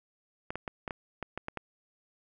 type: clicks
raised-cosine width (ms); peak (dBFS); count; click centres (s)
0.5; -20; 9; 0.505 / 0.556 / 0.678 / 0.878 / 0.908 / 1.227 / 1.376 / 1.484 / 1.573
effects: none